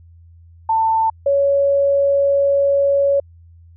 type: tone pair in turn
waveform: sine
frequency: 892 / 559.3 Hz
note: A5 / C#5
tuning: +23 / +15 cents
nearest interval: minor sixth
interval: 808 cents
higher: first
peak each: -13 / -12 dBFS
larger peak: second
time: 0.69-1.1 / 1.26-3.2 s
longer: second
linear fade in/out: 5 ms
effects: added 84 Hz sine -42 dBFS peak until 3.76 s

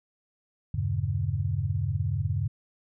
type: chord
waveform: sine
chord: E diminished seventh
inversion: none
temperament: just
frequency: 82.41 / 98.89 / 118.67 / 142.4 Hz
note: E2 / G2 / Bb2 / Db3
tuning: 0 / +16 / +31 / +47 cents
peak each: -33 / -28 / -33 / -31 dBFS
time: 0.74-2.48 s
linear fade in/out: 5 ms
effects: none

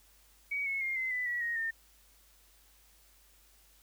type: tone with pitch steps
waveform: sine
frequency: 2260 / 2191 / 2123 / 2058 / 1994.9 / 1933.6 / 1874.3 / 1816.7 Hz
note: C#7 / C#7 / C7 / C7 / B6 / B6 / A#6 / A#6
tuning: +33 / -21 / +25 / -29 / +17 / -37 / +9 / -45 cents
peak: -31 dBFS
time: 0.51-1.71 s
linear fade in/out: 10 ms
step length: 150 ms
effects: added 50 Hz sine -65 dBFS peak until 3.82 s + white hiss -64 dBFS RMS until 3.82 s

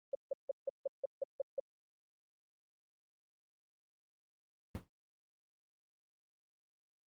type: tone bursts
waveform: sine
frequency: 546 Hz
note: C#5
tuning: 26 cents flat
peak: -32 dBFS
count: 9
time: 0.13-1.599 s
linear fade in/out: 5 ms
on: 21 ms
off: 160 ms
type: noise with exponential decay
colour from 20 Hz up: brown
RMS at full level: -35 dBFS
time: 4.75-4.88 s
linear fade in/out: 0 ms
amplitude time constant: 28 ms
effects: high-pass 80 Hz 12 dB/octave + Opus 32 kbps

